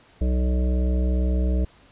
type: harmonic tone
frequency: 62.5 Hz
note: B1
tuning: 21 cents sharp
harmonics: 1 / 3 / 5 / 7 / 9 / 10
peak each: -19 / -29 / -33 / -36 / -38 / -39 dBFS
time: 0.21-1.65 s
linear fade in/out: 5 ms
effects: pink hiss -54 dBFS RMS until 1.91 s + resampled to 8000 Hz